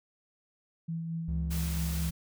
sine tone with tremolo, 164.81 Hz, E3, in tune, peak -31 dBFS, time 0.88-2.11 s, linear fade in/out 10 ms, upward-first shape sine, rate 4.5 Hz, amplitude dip 30%
triangle tone, 69.5 Hz, C#2, 5 cents sharp, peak -29 dBFS, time 1.28-2.1 s, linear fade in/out 5 ms
white noise, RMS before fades -41 dBFS, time 1.5-2.11 s, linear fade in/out 20 ms
effects none

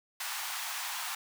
pink high-pass noise, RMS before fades -37 dBFS, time 0.2-1.15 s, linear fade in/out 5 ms, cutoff 790 Hz, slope 48 dB/octave, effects none

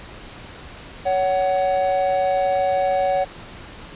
triangle tone pair together, 560.4 / 748 Hz, C#5 / F#5, +19 / +19 cents, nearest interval perfect fourth, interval 500 cents, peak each -18 dBFS, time 1.05-3.25 s, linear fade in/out 20 ms, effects pink hiss -39 dBFS RMS until 3.95 s + resampled to 8000 Hz

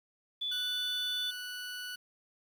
sine tone with pitch glide, 3469 to 3491 Hz, A7 to A7, -25 to -14 cents, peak -32 dBFS, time 0.41-1.31 s, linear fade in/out 10 ms, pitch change +11 cents, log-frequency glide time 0.53-0.66 s
20% pulse tone, 1480 Hz, F#6, in tune, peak -34 dBFS, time 0.51-1.96 s, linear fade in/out 10 ms
effects 10-bit

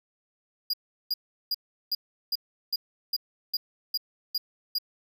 square tone bursts, 4860 Hz, D#8, 42 cents flat, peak -25 dBFS, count 11, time 0.7-4.785 s, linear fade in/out 5 ms, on 35 ms, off 370 ms, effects none

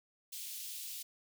white high-pass noise, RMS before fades -44 dBFS, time 0.32-1.03 s, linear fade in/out 10 ms, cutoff 2800 Hz, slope 24 dB/octave, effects none

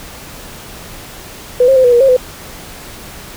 sine tone with pitch steps, 496 / 534 / 517 / 489.1 / 477.5 / 538 / 505 Hz, B4 / C5 / C5 / B4 / A#4 / C5 / B4, +7 / +35 / -21 / -17 / +42 / +48 / +39 cents, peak -5 dBFS, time 1.6-2.167 s, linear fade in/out 5 ms, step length 81 ms, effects pink hiss -32 dBFS RMS until 3.36 s

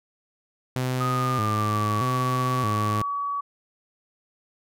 sawtooth tone with vibrato, 116.54 Hz, A#2, in tune, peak -20 dBFS, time 0.76-3.02 s, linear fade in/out 0 ms, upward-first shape square, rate 0.8 Hz, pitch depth 160 cents each way
sine tone with pitch glide, 1244.5 to 1134.6 Hz, D#6 to C#6, 0 to +40 cents, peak -25 dBFS, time 1-3.41 s, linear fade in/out 10 ms, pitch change -160 cents, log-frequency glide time 1.1-1.95 s
effects none

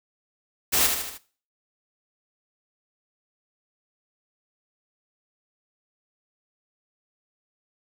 white noise with echo, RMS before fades -21 dBFS, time 0.72-0.88 s, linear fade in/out 20 ms, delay 76 ms, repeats 4, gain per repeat -5 dB, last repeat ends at 1.184 s, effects noise-tail reverb RT60 0.4 s tail -17 dB re dry

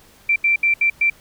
sine tone bursts at uneven times, 2349 Hz, D7, in tune, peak -13 dBFS, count 5, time 0.29-0.36 / 0.44-0.56 / 0.63-0.74 / 0.81-0.9 / 1.01-1.1 s, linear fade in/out 5 ms, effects pink hiss -50 dBFS RMS until 1.2 s

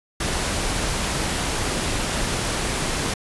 pink noise, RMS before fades -24 dBFS, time 0.2-3.14 s, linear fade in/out 5 ms, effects resampled to 24000 Hz

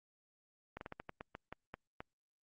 slowing click train, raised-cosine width 0.5 ms, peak -29 dBFS, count 11, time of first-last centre 0.77-2.005 s, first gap 41 ms, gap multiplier 1.23, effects Opus 48 kbps

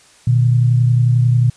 sine tone pair together, 120 / 151.19 Hz, B2 / D#3, -49 / -49 cents, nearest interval major third, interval 400 cents, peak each -10 / -19 dBFS, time 0.27-1.5 s, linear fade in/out 5 ms, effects white hiss -48 dBFS RMS until 1.56 s + resampled to 22050 Hz

